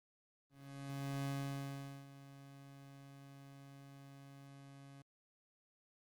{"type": "tone with ADSR envelope", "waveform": "30% pulse", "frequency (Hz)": 138.59, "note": "C#3", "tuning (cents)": 0, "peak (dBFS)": -35, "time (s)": [0.5, 5.02], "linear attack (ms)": 750, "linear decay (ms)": 810, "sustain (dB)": -17, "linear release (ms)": 4, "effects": ["Opus 32 kbps"]}